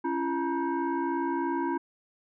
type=tone with frequency modulation; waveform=sine; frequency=340 Hz; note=F4; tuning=46 cents flat; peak=-26 dBFS; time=0.04-1.78 s; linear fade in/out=10 ms; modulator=617 Hz; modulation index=1.3; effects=none